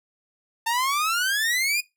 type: exponential sweep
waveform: sawtooth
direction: up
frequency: 896 to 2489 Hz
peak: -18 dBFS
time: 0.66-1.81 s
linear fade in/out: 10 ms
effects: noise-tail reverb RT60 0.2 s tail -20 dB re dry